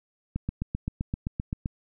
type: click train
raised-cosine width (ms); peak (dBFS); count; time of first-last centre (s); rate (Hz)
5; -16; 11; 0.36-1.659; 7.7
effects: none